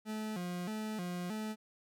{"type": "tone with vibrato", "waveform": "40% pulse", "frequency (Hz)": 196, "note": "G3", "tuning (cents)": 0, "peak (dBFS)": -36, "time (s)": [0.05, 1.56], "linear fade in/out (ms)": 50, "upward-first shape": "square", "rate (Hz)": 1.6, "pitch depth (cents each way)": 170, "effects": []}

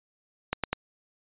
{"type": "clicks", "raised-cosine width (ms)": 0.3, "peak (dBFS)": -10, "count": 3, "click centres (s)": [0.53, 0.637, 0.73], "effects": ["resampled to 8000 Hz"]}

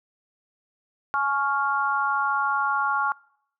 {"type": "chord", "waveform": "sine", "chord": "Db major", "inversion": "second", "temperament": "equal with one note detuned", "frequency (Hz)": [842.2, 1108.7, 1396.9], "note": ["Ab5", "Db6", "F6"], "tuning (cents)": [24, 0, 0], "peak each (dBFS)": [-27, -25, -25], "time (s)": [1.14, 3.12], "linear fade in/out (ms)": 0, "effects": ["noise-tail reverb RT60 0.7 s tail -24 dB re dry"]}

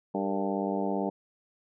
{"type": "harmonic tone with a mistuned harmonic", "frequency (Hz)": 98, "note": "G2", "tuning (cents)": 0, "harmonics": [2, 3, 4, 5, 6, 7, 8, 9], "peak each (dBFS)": [-32, -34, -35, -36, -37, -37, -38, -39], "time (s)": [0.14, 1.1], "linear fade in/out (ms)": 10, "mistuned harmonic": 5, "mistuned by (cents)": -75, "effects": []}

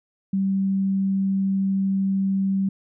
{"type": "tone", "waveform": "sine", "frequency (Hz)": 193.8, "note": "G3", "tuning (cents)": -20, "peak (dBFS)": -19, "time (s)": [0.33, 2.69], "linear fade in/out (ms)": 5, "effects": []}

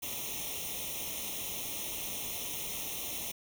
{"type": "noise with comb filter", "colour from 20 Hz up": "white", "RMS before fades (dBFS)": -38, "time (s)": [0.02, 3.32], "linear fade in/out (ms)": 10, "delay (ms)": 0.32, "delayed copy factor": 0.95, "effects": []}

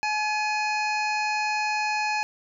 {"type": "harmonic tone with a mistuned harmonic", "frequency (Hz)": 850, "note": "G#5", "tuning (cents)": 40, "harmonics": [1, 2, 3, 5, 6, 7, 8], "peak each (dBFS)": [-26, -33, -28, -37, -40, -44, -45], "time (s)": [0.03, 2.23], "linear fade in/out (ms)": 0, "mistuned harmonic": 3, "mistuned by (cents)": -34, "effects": []}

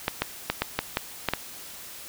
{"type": "clicks", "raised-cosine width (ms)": 0.3, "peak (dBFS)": -7, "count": 8, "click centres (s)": [0.081, 0.22, 0.5, 0.62, 0.79, 0.971, 1.287, 1.336], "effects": ["white hiss -42 dBFS RMS until 2.08 s"]}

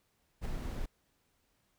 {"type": "noise with ADSR envelope", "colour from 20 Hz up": "brown", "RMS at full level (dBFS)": -33, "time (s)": [0.41, 0.86], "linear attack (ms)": 44, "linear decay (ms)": 3, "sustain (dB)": -4, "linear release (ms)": 7, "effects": ["pink hiss -75 dBFS RMS until 1.78 s"]}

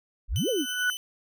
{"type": "exponential two-way sweep", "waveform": "sine", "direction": "up then down", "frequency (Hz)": [34, 550, 235], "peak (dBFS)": -24, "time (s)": [0.28, 0.66], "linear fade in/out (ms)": 50, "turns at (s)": 0.49}
{"type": "tone with exponential growth", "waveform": "sine", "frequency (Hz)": 1480, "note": "F#6", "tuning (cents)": 0, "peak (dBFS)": -20, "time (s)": [0.34, 0.9], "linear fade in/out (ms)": 1, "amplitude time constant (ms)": 120}
{"type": "tone with tremolo", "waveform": "sawtooth", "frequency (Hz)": 3028, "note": "F#7", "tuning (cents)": 39, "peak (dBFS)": -27, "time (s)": [0.36, 0.97], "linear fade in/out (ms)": 0, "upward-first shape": "sine", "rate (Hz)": 9.4, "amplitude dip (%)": 30}
{"effects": []}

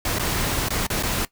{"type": "noise with dropouts", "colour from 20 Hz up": "pink", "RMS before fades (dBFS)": -24, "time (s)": [0.05, 1.25], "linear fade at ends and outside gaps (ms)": 2, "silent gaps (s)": [[0.186, 0.195], [0.686, 0.704], [0.867, 0.901], [1.027, 1.033]], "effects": ["noise-tail reverb RT60 0.1 s tail -18 dB re dry"]}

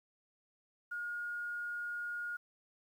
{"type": "tone with quantisation", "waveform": "sine", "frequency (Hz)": 1430, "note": "F6", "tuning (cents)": 41, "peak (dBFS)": -37, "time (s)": [0.91, 2.37], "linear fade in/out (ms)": 10, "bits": 11, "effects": []}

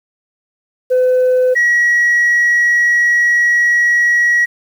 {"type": "tone pair in turn", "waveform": "sine", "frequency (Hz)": [507, 1914.2], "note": ["B4", "A#6"], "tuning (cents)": [45, 45], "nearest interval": "octave + major seventh", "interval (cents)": 2300, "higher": "second", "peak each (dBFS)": -7, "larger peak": "neither", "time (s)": [[0.9, 1.55], [1.55, 4.46]], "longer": "second", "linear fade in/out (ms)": 20, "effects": ["tanh soft clip ceiling -7 dBFS", "7-bit"]}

